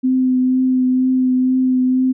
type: tone with vibrato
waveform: sine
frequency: 256.5 Hz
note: C4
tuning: 34 cents flat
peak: -12 dBFS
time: 0.03-2.13 s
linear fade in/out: 20 ms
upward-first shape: triangle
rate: 2.1 Hz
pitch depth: 17 cents each way
effects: none